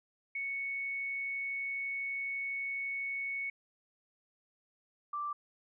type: tone pair in turn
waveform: sine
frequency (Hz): 2217 / 1174.4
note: C#7 / D6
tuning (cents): 0 / 0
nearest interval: major seventh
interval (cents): 1100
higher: first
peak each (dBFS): -34 / -34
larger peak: neither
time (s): 0.35-3.5 / 5.13-5.33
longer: first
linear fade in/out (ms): 5
effects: none